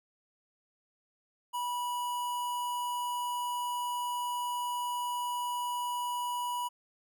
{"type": "tone with notch filter", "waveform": "square", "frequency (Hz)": 975, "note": "B5", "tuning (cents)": -23, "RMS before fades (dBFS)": -34, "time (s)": [1.53, 6.69], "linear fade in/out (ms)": 20, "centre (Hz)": 4500, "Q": 1.7, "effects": []}